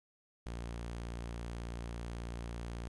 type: tone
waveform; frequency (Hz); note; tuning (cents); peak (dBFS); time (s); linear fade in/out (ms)
sawtooth; 58.27; A#1; 0; -36; 0.46-2.88; 0
effects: resampled to 24000 Hz + 12-bit